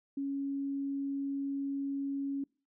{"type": "tone", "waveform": "sine", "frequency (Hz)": 277.2, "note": "C#4", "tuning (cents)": 0, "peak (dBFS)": -32, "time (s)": [0.17, 2.44], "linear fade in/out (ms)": 5, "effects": ["noise-tail reverb RT60 0.4 s tail -26 dB re dry"]}